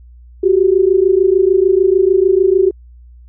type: tone pair together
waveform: sine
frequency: 365.7 / 392.4 Hz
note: F#4 / G4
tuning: -20 / +2 cents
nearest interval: minor second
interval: 122 cents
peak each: -11 dBFS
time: 0.43-2.71 s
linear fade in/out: 10 ms
effects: added 60 Hz sine -37 dBFS peak until 3.28 s